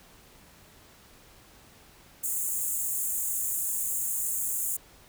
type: high-pass noise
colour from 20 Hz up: pink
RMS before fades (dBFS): -30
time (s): 2.23-4.77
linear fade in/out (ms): 10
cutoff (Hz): 6800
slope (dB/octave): 96
effects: pink hiss -55 dBFS RMS until 5.08 s